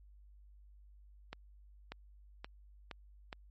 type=accelerating click train; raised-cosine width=0.3 ms; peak=-27 dBFS; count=5; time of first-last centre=1.33-3.328 s; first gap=590 ms; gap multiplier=0.89; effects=added 50 Hz sine -56 dBFS peak until 3.5 s + MP3 32 kbps